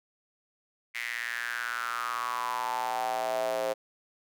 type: tone with high-pass filter sweep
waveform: square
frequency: 59 Hz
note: A#1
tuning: 22 cents sharp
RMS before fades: -32 dBFS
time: 0.94-3.74 s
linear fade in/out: 20 ms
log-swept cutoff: 2100 to 550 Hz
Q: 6.5
effects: none